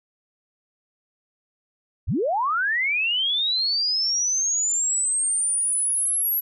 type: linear sweep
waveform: sine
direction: up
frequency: 42.05 to 11720 Hz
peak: -20 dBFS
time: 2.07-6.41 s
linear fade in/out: 20 ms
effects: none